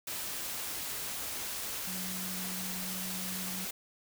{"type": "tone in noise", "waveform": "sine", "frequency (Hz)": 185, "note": "F#3", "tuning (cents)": 0, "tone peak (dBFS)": -41, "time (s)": [1.87, 3.65], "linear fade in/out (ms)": 5, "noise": "white", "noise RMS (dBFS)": -38, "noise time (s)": [0.07, 3.71], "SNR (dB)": -6, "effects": []}